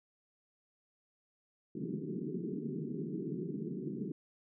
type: band-pass noise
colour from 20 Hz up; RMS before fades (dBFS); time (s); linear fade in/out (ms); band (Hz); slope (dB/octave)
pink; -39; 1.75-4.12; 2; 140 to 420; 96
effects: none